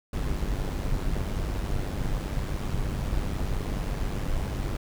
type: noise with amplitude modulation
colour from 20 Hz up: brown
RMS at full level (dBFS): -26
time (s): 0.13-4.77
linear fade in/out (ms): 5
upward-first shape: sine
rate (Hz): 98.7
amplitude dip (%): 55
effects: none